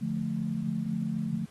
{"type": "chord", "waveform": "sine", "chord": "D minor", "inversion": "none", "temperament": "just", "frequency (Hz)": [146.83, 176.2, 220.2], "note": ["D3", "F3", "A3"], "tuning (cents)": [0, 16, 2], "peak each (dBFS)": [-35, -33, -31], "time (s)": [0.01, 1.46], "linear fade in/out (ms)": 10, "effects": ["pink hiss -58 dBFS RMS until 1.5 s", "AAC 32 kbps"]}